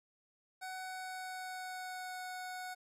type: tone with pitch glide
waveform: 25% pulse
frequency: 748 to 736.4 Hz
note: F#5 to F#5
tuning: +19 to -8 cents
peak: -38 dBFS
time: 0.61-2.75 s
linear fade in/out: 20 ms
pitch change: -27 cents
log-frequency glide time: 0.77-2.2 s
effects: resampled to 32000 Hz + 12-bit